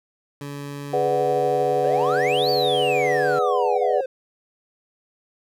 20% pulse tone with pitch glide, 142.6 to 145.43 Hz, C#3 to D3, +49 to -17 cents, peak -26 dBFS, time 0.41-3.39 s, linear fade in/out 2 ms, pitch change +34 cents, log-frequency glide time 3.02-3.12 s
sine chord, G# half-diminished seventh, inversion none, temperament equal, 415.3 / 493.9 / 587.3 / 740 Hz, G#4 / B4 / D5 / F#5, 0 / 0 / 0 / 0 cents, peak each -24 / -22 / -27 / -23 dBFS, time 0.93-4.01 s, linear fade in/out 5 ms
triangle exponential two-way sweep, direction up then down, 508 to 4672 to 508 Hz, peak -23 dBFS, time 1.84-4.06 s, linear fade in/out 5 ms, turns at 2.5 s
effects none

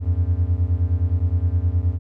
triangle beating tone pair, 82.41 / 92.01 Hz, E2 / F#2, 0 / -9 cents, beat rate 9.6 Hz, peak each -18 dBFS, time 0-1.99 s, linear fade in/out 50 ms, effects none

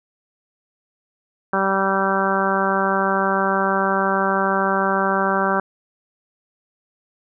harmonic tone, 193.8 Hz, G3, 20 cents flat, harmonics 1 / 2 / 3 / 4 / 5 / 6 / 7 / 8, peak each -25 / -25 / -25 / -25 / -25 / -25 / -25 / -25 dBFS, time 1.53-5.6 s, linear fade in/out 2 ms, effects none

